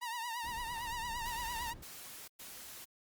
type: tone with vibrato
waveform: sawtooth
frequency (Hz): 940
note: A#5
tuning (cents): +14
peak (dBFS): -34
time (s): 0.01-1.74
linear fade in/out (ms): 20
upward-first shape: triangle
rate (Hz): 8.8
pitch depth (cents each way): 93
type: noise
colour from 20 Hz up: brown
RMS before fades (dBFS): -49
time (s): 0.43-1.84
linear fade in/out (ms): 10
type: noise bursts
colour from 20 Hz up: white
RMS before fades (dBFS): -49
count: 3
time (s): 1.25-2.85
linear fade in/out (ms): 10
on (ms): 460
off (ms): 110
effects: Opus 32 kbps